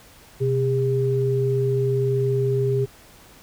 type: tone pair together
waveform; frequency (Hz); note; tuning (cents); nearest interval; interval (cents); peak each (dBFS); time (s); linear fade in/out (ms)
sine; 127.49 / 403.8; C3 / G#4; -45 / -49; octave + minor sixth; 1996; -21 / -21; 0.4-2.86; 20
effects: pink hiss -49 dBFS RMS until 3.42 s